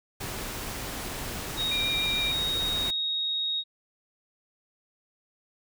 pink noise, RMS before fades -35 dBFS, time 0.2-2.91 s, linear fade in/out 10 ms
sine tone, 3758 Hz, A#7, 13 cents sharp, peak -26 dBFS, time 1.56-3.64 s, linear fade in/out 50 ms
sine tone with vibrato, 2376 Hz, D7, 20 cents sharp, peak -31 dBFS, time 1.71-2.32 s, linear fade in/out 5 ms, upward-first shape sine, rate 6.9 Hz, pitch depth 13 cents each way
effects none

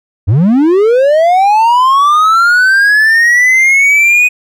triangle linear sweep, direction up, 85 to 2501 Hz, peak -3 dBFS, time 0.27-4.29 s, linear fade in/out 20 ms, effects none

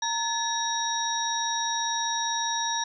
sine tone cluster, 921 / 1724 / 3795 / 5660 Hz, A#5 / A6 / A#7 / F8, -21 / -36 / +30 / +22 cents, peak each -29 / -34 / -31 / -31 dBFS, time 0.02-2.84 s, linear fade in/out 5 ms, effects none

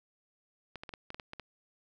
clicks, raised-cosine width 0.3 ms, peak -26 dBFS, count 9, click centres 0.757 / 0.835 / 0.892 / 0.938 / 1.104 / 1.145 / 1.198 / 1.334 / 1.397 s, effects none

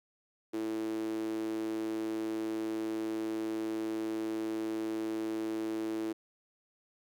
sawtooth tone with high-pass filter, 110 Hz, A2, in tune, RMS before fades -35 dBFS, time 0.53-6.13 s, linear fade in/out 10 ms, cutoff 340 Hz, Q 7.3, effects none

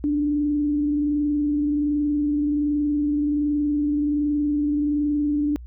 sine tone with frequency modulation, 293.7 Hz, D4, in tune, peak -19 dBFS, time 0.04-5.56 s, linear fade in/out 0 ms, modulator 21.3 Hz, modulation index 0.23, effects added 60 Hz sine -36 dBFS peak until 5.66 s

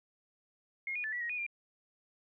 sine tone with pitch steps, 2145 / 2452 / 1747 / 1948 / 1886 / 2468 / 2391 Hz, C7 / D#7 / A6 / B6 / A#6 / D#7 / D7, +42 / -26 / -13 / -24 / +20 / -15 / +30 cents, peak -34 dBFS, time 0.87-1.465 s, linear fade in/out 2 ms, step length 85 ms, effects none

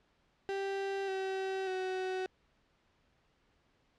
35% pulse tone with pitch steps, 392 / 382.8 / 373.9 Hz, G4 / G4 / F#4, 0 / -41 / +18 cents, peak -32 dBFS, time 0.49-2.26 s, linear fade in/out 0 ms, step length 590 ms, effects pink hiss -72 dBFS RMS until 3.98 s + low-pass 4000 Hz 12 dB/octave

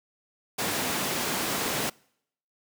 pink high-pass noise, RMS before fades -29 dBFS, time 0.58-1.9 s, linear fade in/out 10 ms, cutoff 190 Hz, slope 12 dB/octave, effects noise-tail reverb RT60 0.7 s tail -26 dB re dry

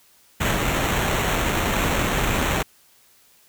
pink noise with sample-and-hold, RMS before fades -22 dBFS, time 0.4-2.63 s, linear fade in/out 10 ms, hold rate 4900 Hz, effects white hiss -56 dBFS RMS until 3.48 s

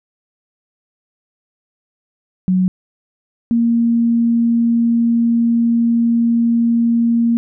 sine tone pair in turn, 185 / 233.1 Hz, F#3 / A#3, 0 / 0 cents, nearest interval major third, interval 400 cents, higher second, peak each -11 dBFS, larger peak neither, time 2.48-2.68 / 3.51-7.37 s, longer second, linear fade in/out 0 ms, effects none

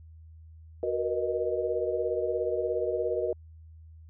sine chord, B major seventh, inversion second, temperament equal with one note detuned, 370 / 466.2 / 483.2 / 622.3 Hz, F#4 / A#4 / B4 / D#5, 0 / 0 / -38 / 0 cents, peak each -32 dBFS, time 0.83-3.33 s, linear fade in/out 2 ms, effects added 80 Hz sine -47 dBFS peak until 4.09 s

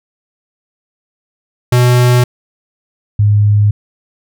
square / sine tone pair in turn, 123.47 / 103.83 Hz, B2 / G#2, 0 / 0 cents, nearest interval minor third, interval 300 cents, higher first, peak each -7 / -6 dBFS, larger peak second, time 1.72-2.24 / 3.19-3.71 s, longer neither, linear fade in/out 5 ms, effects none

